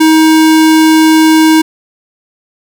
square tone, 316.5 Hz, D#4, 30 cents sharp, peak -4 dBFS, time 0-1.62 s, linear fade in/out 10 ms, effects none

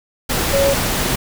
sine tone in noise, 554.4 Hz, C#5, in tune, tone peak -13 dBFS, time 0.53-0.74 s, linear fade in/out 10 ms, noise pink, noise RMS -19 dBFS, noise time 0.29-1.16 s, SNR +3 dB, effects none

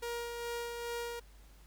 sawtooth tone with tremolo, 472.6 Hz, A#4, 24 cents sharp, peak -32 dBFS, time 0.02-1.2 s, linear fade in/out 10 ms, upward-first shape sine, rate 2.4 Hz, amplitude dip 35%, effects added 50 Hz sine -55 dBFS peak until 1.66 s + pink hiss -64 dBFS RMS until 1.66 s

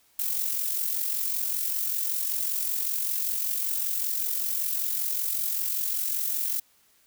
violet noise with amplitude modulation, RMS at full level -26 dBFS, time 0.19-6.6 s, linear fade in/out 5 ms, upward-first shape sine, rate 45.2 Hz, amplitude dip 50%, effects white hiss -63 dBFS RMS until 7.06 s

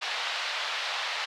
white band-pass noise, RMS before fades -32 dBFS, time 0.01-1.26 s, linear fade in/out 20 ms, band 630 to 4100 Hz, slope 24 dB/octave, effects none

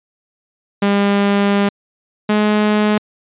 sawtooth tone pair in turn, 201.2 / 210.9 Hz, G3 / G#3, +45 / +27 cents, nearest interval minor second, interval 82 cents, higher second, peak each -8 dBFS, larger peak neither, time 0.82-1.69 / 2.29-2.98 s, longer first, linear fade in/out 5 ms, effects resampled to 8000 Hz

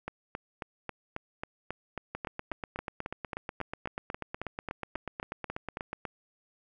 two click trains, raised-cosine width 0.5 ms, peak -20 / -20 dBFS, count 33 / 22, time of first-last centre 2.15-6.052 / 0.08-5.771 s, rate 8.2 / 3.69 Hz, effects none

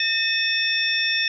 sine tone cluster, 1821 / 2570 / 3562 / 5420 Hz, A#6 / E7 / A7 / E8, -41 / -45 / +21 / +47 cents, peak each -25 dBFS, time 0-1.28 s, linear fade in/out 2 ms, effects none

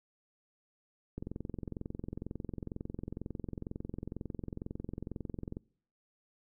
click train, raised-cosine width 3 ms, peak -26 dBFS, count 98, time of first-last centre 1.18-5.569 s, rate 22.1 Hz, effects noise-tail reverb RT60 0.6 s tail -26 dB re dry

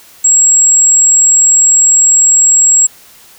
sine tone, 7630 Hz, A#8, 39 cents sharp, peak -4 dBFS, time 0.24-2.87 s, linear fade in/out 10 ms, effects white hiss -40 dBFS RMS until 3.38 s

